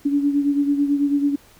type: beating tone pair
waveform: sine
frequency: 283.9 / 293 Hz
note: C#4 / D4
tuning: +41 / -4 cents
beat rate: 9.1 Hz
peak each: -17 / -24 dBFS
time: 0.05-1.36 s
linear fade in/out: 10 ms
effects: pink hiss -51 dBFS RMS until 1.59 s